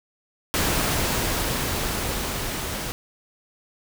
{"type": "noise with level ramp", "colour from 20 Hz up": "pink", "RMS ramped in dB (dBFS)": [-22, -30], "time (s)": [0.54, 2.92], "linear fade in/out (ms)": 0, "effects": []}